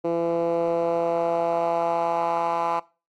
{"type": "tone with band-pass filter sweep", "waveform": "10% pulse", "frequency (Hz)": 168.6, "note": "E3", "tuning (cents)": 39, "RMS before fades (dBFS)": -24, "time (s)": [0.04, 2.8], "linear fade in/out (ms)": 10, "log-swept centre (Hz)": [420, 990], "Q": 2.4, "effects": ["noise-tail reverb RT60 0.3 s tail -19 dB re dry", "AAC 64 kbps"]}